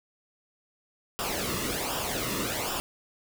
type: noise with flanger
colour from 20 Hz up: pink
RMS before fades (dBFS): -31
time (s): 1.19-2.8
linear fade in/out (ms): 0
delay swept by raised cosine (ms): 0.47 to 1.32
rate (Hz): 1.3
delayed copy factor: -0.65
effects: none

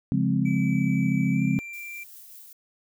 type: chord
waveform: sine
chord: Db major seventh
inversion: none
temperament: equal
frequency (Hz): 138.59 / 174.61 / 207.7 / 261.6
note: Db3 / F3 / Ab3 / C4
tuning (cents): 0 / 0 / 0 / 0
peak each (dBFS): -26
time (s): 0.12-1.59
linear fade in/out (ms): 0
type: tone with pitch glide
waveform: triangle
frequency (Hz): 2303 to 2360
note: D7 to D7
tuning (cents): -34 to +8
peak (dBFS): -34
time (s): 0.45-2.04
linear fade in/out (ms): 10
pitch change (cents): +42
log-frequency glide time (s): 1.32-1.41
type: noise with tremolo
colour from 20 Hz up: violet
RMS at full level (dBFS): -45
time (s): 1.73-2.53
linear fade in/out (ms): 5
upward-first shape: triangle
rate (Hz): 5.1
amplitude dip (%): 30
effects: none

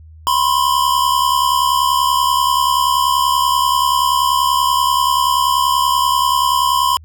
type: tone pair together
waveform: square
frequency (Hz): 991.6 / 1062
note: B5 / C6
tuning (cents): +7 / +25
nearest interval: minor second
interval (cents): 118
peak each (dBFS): -16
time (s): 0.27-6.97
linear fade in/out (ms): 0
effects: added 79 Hz sine -37 dBFS peak until 7.04 s

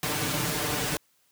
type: noise with comb filter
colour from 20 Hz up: pink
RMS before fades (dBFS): -28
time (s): 0.03-0.97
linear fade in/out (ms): 0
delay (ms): 6.7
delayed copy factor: +0.9
effects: white hiss -67 dBFS RMS until 1.31 s + high-pass 80 Hz 12 dB/octave

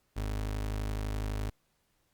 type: tone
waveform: 30% pulse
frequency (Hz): 51.91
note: G#1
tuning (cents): 0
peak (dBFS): -29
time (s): 0.16-1.5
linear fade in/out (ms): 10
effects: pink hiss -74 dBFS RMS until 2.13 s + Opus 48 kbps

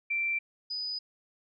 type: tone pair in turn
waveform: sine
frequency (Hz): 2349 / 4977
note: D7 / D#8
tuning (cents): 0 / 0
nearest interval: octave + minor second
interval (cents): 1300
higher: second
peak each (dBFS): -27 / -32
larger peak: first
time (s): 0.1-0.39 / 0.7-0.99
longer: neither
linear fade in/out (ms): 10
effects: none

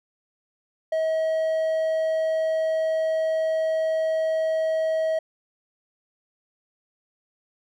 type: tone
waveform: triangle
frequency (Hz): 639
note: D#5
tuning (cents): +46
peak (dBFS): -19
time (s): 0.92-5.19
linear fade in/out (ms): 5
effects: none

